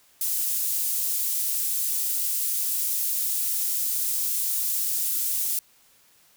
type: high-pass noise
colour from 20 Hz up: pink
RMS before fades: -26 dBFS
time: 0.21-5.59 s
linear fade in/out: 2 ms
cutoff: 11000 Hz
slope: 12 dB/octave
effects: white hiss -59 dBFS RMS until 6.36 s